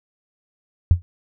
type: tone with exponential decay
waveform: sine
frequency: 87.31 Hz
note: F2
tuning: in tune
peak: -5 dBFS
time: 0.91-1.02 s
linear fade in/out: 0 ms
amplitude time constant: 23 ms
effects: none